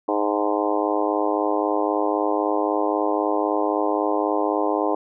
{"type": "harmonic tone with a mistuned harmonic", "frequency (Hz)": 103.83, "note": "G#2", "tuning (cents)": 0, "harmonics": [3, 4, 5, 6, 7, 8, 9, 10], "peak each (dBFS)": [-25, -26, -27, -28, -28, -29, -30, -30], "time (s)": [0.08, 4.95], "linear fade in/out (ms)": 5, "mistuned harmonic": 9, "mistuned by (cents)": -30, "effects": []}